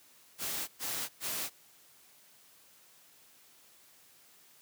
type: noise bursts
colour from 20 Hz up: white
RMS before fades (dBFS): -36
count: 3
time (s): 0.38-1.5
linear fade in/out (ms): 50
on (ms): 300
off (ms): 110
effects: white hiss -61 dBFS RMS until 4.61 s + high-pass 100 Hz 12 dB/octave

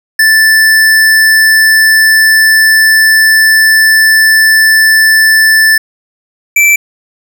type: tone pair in turn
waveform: square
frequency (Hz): 1760 / 2331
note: A6 / D7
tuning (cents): 0 / -14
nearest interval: perfect fourth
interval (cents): 486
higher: second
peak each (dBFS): -4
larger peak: neither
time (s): 0.19-5.78 / 6.56-6.76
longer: first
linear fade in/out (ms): 5
effects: none

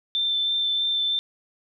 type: tone with vibrato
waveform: sine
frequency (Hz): 3554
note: A7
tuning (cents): +17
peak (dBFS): -21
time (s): 0.15-1.19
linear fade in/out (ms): 0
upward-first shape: sine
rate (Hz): 3.1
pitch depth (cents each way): 10
effects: none

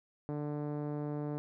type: tone with low-pass filter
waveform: 5% pulse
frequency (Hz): 147.8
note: D3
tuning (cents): +11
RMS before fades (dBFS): -37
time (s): 0.29-1.38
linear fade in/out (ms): 0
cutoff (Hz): 370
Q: 0.73
effects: none

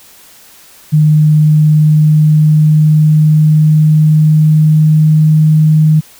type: tone with pitch glide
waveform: sine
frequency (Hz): 152.8 to 155.2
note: D#3 to D#3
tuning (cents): -31 to -4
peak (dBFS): -4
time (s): 0.92-6.01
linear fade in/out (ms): 20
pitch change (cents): +27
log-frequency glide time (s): 1.43-5.55
effects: white hiss -40 dBFS RMS until 6.19 s

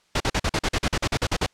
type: noise bursts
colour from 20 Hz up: pink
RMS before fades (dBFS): -22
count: 14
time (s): 0.15-1.464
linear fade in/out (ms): 5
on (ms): 53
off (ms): 44
effects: white hiss -63 dBFS RMS until 1.53 s + low-pass 6000 Hz 12 dB/octave

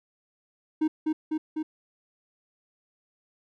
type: tone with echo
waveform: triangle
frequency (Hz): 311.1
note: D#4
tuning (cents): 0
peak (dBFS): -19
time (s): 0.81-0.88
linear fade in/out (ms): 10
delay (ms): 250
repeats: 3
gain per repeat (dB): -2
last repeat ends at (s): 1.63
effects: none

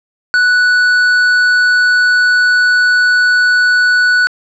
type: tone with hard clipping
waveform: sine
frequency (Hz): 1480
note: F#6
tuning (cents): 0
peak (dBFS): -9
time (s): 0.34-4.27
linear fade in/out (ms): 0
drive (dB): 7
effects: low-pass 7000 Hz 12 dB/octave

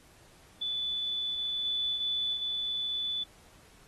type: tone with level steps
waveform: sine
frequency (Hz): 3478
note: A7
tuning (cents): -21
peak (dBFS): -30 / -28 / -30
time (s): 0.61-3.24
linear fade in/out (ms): 10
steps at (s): 1.65 / 2.33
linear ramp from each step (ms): 5
effects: pink hiss -59 dBFS RMS until 3.87 s + AAC 32 kbps

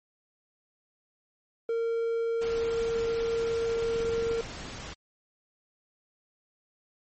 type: tone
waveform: triangle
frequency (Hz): 460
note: A#4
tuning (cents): -23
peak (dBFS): -24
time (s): 1.69-4.41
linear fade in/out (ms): 2
type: noise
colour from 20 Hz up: pink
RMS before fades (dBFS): -40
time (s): 2.41-4.94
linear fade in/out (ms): 10
type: click train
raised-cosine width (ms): 3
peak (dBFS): -27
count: 9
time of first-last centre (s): 3.96-4.312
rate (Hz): 22.7
effects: low-pass 8000 Hz 12 dB/octave + MP3 32 kbps

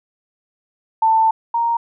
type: tone pair in turn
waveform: sine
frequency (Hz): 890 / 932.1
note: A5 / A#5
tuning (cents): +20 / 0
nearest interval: minor second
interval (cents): 80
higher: second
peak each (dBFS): -11 / -15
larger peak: first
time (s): 1.02-1.31 / 1.54-1.77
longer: first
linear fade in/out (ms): 5
effects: none

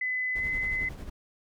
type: tone with pitch glide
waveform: sine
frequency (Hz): 2014 to 2034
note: B6 to C7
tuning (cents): +33 to -50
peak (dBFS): -27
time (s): 0.01-0.89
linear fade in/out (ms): 5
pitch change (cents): +17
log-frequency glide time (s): 0.37-0.45
type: noise with tremolo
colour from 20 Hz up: brown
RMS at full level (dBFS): -37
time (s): 0.35-1.1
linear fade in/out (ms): 10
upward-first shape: sine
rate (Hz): 11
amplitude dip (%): 50
effects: none

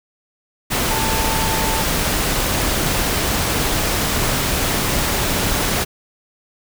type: tone in noise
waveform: sine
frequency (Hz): 888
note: A5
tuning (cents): +16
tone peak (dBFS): -24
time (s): 0.89-1.83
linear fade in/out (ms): 20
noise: pink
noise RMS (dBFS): -19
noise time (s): 0.7-5.85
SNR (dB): -8
effects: none

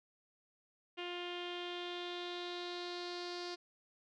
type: tone with low-pass filter sweep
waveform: sawtooth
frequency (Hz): 352.5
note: F4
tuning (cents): +16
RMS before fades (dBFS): -43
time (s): 0.97-3.56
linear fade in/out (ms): 20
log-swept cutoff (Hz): 2900 to 4700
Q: 5.1
effects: none

